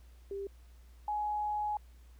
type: tone pair in turn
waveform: sine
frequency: 396 / 839.1 Hz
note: G4 / G#5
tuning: +18 / +18 cents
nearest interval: octave + minor second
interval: 1300 cents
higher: second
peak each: -36 / -31 dBFS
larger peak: second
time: 0.31-0.47 / 1.08-1.77 s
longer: second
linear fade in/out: 2 ms
effects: added 60 Hz sine -53 dBFS peak until 2.19 s + pink hiss -68 dBFS RMS until 2.19 s